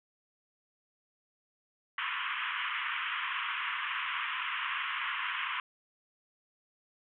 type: band-pass noise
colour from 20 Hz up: pink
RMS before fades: -35 dBFS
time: 1.98-5.6 s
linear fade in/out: 2 ms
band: 990 to 3200 Hz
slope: 96 dB/octave
effects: none